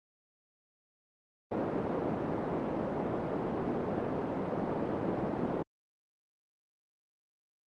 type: band-pass noise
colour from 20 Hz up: pink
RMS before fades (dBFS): -33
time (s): 1.51-5.63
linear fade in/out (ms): 10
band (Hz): 210 to 680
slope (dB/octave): 12
effects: Opus 32 kbps